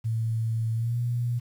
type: tone with pitch glide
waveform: sine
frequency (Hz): 112.9 to 120.31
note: A2 to B2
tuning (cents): +45 to -45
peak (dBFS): -24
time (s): 0.04-1.4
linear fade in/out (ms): 20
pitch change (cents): +110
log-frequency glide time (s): 0.74-0.99
effects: 9-bit